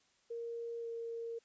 sine tone with pitch glide, 466.2 to 461.9 Hz, A#4 to A#4, 0 to -16 cents, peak -39 dBFS, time 0.3-1.39 s, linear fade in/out 10 ms, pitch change -16 cents, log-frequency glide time 0.8-0.87 s, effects white hiss -72 dBFS RMS until 1.44 s + resampled to 16000 Hz

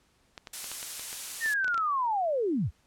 clicks, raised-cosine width 0.2 ms, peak -23 dBFS, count 12, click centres 0.378 / 0.472 / 0.643 / 0.716 / 0.829 / 0.995 / 1.129 / 1.46 / 1.645 / 1.68 / 1.744 / 1.778 s
blue noise, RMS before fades -34 dBFS, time 0.53-1.54 s, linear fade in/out 5 ms
sine linear sweep, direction down, 1860 to 52.8 Hz, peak -25 dBFS, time 1.4-2.71 s, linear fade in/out 50 ms
effects pink hiss -67 dBFS RMS until 2.86 s + low-pass 10000 Hz 12 dB/octave

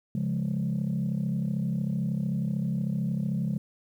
sine chord, Db major, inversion none, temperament equal, 138.59 / 174.61 / 207.7 Hz, Db3 / F3 / Ab3, 0 / 0 / 0 cents, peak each -29 dBFS, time 0.15-3.58 s, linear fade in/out 2 ms, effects tanh soft clip ceiling -21 dBFS + 10-bit

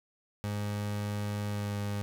30% pulse tone with pitch glide, 103.4 to 102.21 Hz, G#2 to G#2, -7 to -27 cents, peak -29 dBFS, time 0.44-2.02 s, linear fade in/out 0 ms, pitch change -20 cents, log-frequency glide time 1.47-1.78 s, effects none

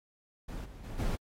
brown noise with level steps, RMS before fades -39 / -48 / -41 / -31 dBFS, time 0.48-1.16 s, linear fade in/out 10 ms, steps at 0.64 / 0.83 / 0.98 s, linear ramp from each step 20 ms, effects AAC 48 kbps

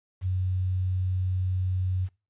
sine tone with quantisation, 92.5 Hz, F#2, in tune, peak -24 dBFS, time 0.21-2.09 s, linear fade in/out 50 ms, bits 9, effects noise-tail reverb RT60 0.3 s tail -22 dB re dry + resampled to 8000 Hz

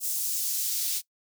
white noise with high-pass filter sweep, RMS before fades -29 dBFS, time 0-1.02 s, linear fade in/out 50 ms, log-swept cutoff 7400 to 4000 Hz, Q 0.96, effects noise-tail reverb RT60 0.1 s tail -20 dB re dry

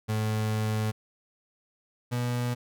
35% pulse tone pair in turn, 108.4 / 121.95 Hz, A2 / B2, -25 / -21 cents, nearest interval major second, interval 204 cents, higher second, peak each -24 / -25 dBFS, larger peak first, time 0.08-0.92 / 2.11-2.55 s, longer first, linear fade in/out 20 ms, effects none

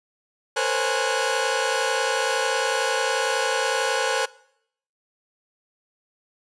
sawtooth tone cluster, 454.7 / 513 / 544 / 833 / 1466 Hz, A#4 / C5 / C#5 / G#5 / F#6, -43 / -34 / -33 / +5 / -16 cents, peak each -24 dBFS, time 0.56-4.26 s, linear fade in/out 10 ms, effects noise-tail reverb RT60 0.7 s tail -21 dB re dry + resampled to 22050 Hz

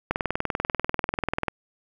click train, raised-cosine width 0.5 ms, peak -9 dBFS, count 29, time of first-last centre 0.11-1.483 s, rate 20.4 Hz, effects 8-bit

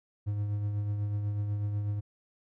triangle tone with tremolo, 103.2 Hz, G#2, 10 cents flat, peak -25 dBFS, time 0.26-2.01 s, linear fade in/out 20 ms, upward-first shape triangle, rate 8.1 Hz, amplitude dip 40%, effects none

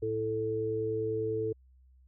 harmonic tone, 110 Hz, A2, in tune, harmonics 1 / 3 / 4, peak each -38 / -38 / -30 dBFS, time 0.02-1.53 s, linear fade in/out 10 ms, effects added 64 Hz sine -57 dBFS peak until 2.07 s

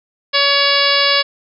harmonic tone, 564 Hz, C#5, 30 cents sharp, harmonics 1 / 2 / 3 / 4 / 5 / 6 / 7 / 8 / 9, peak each -20 / -20 / -20 / -20 / -20 / -20 / -20 / -20 / -20 dBFS, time 0.33-1.23 s, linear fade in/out 20 ms, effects none

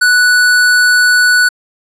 square tone, 1480 Hz, F#6, in tune, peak -7 dBFS, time 0.01-1.49 s, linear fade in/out 10 ms, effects low-pass 11000 Hz 12 dB/octave

